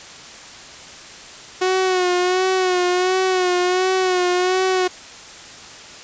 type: tone with vibrato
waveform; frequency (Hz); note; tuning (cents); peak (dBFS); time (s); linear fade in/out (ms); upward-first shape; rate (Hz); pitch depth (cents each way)
sawtooth; 366.8; F#4; -15; -12; 1.61-4.88; 10; sine; 1.4; 44
effects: white hiss -38 dBFS RMS until 6.03 s + resampled to 16000 Hz

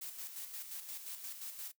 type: noise with tremolo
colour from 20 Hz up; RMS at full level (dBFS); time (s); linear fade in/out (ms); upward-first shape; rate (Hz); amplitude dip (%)
blue; -44; 0.01-1.72; 10; square; 5.7; 50
effects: noise-tail reverb RT60 0.1 s tail -18 dB re dry

